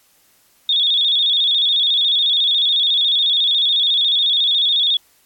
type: tone with vibrato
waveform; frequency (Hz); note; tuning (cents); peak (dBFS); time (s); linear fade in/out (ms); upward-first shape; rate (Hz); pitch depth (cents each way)
sine; 3520; A7; 0; -13; 0.69-4.97; 2; square; 14; 69
effects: white hiss -56 dBFS RMS until 5.25 s + AAC 64 kbps